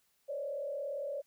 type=tone with frequency modulation; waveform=sine; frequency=568 Hz; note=C#5; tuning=42 cents sharp; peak=-35 dBFS; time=0.28-1.22 s; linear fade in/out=20 ms; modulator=37.5 Hz; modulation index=1; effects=white hiss -74 dBFS RMS until 1.26 s